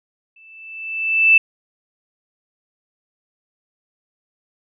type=tone with exponential growth; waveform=sine; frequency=2644 Hz; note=E7; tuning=5 cents sharp; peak=-6 dBFS; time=0.36-1.38 s; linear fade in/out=5 ms; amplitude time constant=220 ms; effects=none